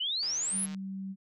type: exponential sweep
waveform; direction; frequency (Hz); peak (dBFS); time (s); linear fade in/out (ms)
sine; up; 2900 to 11250; -29; 0-0.66; 10
type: click train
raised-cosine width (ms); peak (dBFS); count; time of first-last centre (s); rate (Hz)
0.2; -31; 80; 0.23-0.746; 153
type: tone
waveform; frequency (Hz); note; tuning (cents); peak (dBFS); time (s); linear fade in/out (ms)
sine; 192.8; G3; -28; -35; 0.51-1.16; 50
effects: none